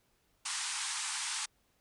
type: band-pass noise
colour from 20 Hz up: white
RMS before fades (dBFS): -37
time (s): 0.45-1.46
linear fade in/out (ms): 10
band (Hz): 800 to 9700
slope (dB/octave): 96
effects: pink hiss -73 dBFS RMS until 1.8 s